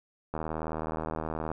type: click train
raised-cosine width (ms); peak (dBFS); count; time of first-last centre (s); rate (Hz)
1; -19; 94; 0.34-1.516; 79.1
effects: none